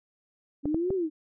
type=exponential two-way sweep; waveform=sine; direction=up then down; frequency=280 to 392 to 297.5 Hz; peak=-25 dBFS; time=0.63-1.1 s; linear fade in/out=50 ms; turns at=0.94 s
type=clicks; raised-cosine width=2 ms; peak=-18 dBFS; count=3; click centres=0.656 / 0.745 / 0.905 s
effects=none